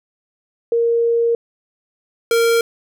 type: tone pair in turn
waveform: sine / square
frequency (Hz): 466.2 / 463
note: A#4 / A#4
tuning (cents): 0 / -12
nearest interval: unison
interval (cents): 12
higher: first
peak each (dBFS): -13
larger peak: neither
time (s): 0.72-1.35 / 2.31-2.61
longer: first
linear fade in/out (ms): 2
effects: none